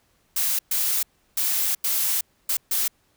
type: noise bursts at uneven times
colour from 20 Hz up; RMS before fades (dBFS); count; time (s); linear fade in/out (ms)
blue; -23; 6; 0.36-0.59 / 0.71-1.03 / 1.37-1.75 / 1.84-2.21 / 2.49-2.57 / 2.71-2.88; 5
effects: pink hiss -65 dBFS RMS until 3.16 s